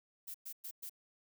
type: noise bursts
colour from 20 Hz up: violet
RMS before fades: -45 dBFS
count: 4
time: 0.27-0.896 s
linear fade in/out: 10 ms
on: 74 ms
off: 110 ms
effects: none

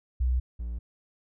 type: tone pair in turn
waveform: sine / triangle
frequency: 62.5 / 58.69 Hz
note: B1 / A#1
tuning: +21 / +12 cents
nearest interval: minor second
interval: 109 cents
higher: first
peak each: -22 / -29 dBFS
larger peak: first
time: 0.2-0.4 / 0.59-0.79 s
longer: neither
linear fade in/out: 10 ms
effects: none

